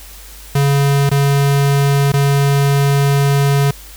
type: tone with dropouts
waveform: square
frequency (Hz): 140.4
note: C#3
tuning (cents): +22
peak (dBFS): -11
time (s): 0.55-3.71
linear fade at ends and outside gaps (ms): 5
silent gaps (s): 1.094-1.113 / 2.12-2.137
effects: added 50 Hz sine -36 dBFS peak until 3.96 s + white hiss -38 dBFS RMS until 3.96 s